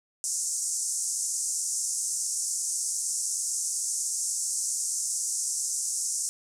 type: band-pass noise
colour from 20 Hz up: white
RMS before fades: -30 dBFS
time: 0.24-6.29 s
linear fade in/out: 0 ms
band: 5800 to 9400 Hz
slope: 48 dB/octave
effects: none

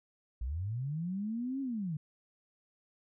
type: linear two-way sweep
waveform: sine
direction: up then down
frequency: 53.8 to 276.8 to 143.5 Hz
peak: -33 dBFS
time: 0.41-1.97 s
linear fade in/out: 5 ms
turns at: 1.61 s
effects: none

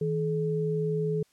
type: tone pair together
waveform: sine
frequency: 160 / 427.1 Hz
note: D#3 / G#4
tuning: +49 / +48 cents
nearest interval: octave + perfect fourth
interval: 1699 cents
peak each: -28 dBFS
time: 0.01-1.23 s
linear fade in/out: 5 ms
effects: white hiss -67 dBFS RMS until 1.32 s + low-pass 10000 Hz 12 dB/octave

